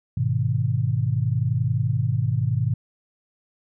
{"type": "chord", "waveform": "sine", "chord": "G# minor", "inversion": "none", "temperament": "just", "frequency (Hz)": [103.83, 124.59, 155.74], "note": ["G#2", "B2", "D#3"], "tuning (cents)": [0, 16, 2], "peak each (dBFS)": [-24, -22, -27], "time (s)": [0.17, 2.74], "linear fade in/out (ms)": 5, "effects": []}